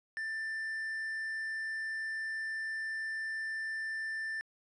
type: tone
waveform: triangle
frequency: 1777 Hz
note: A6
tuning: 17 cents sharp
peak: -33 dBFS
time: 0.17-4.41 s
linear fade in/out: 0 ms
effects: resampled to 24000 Hz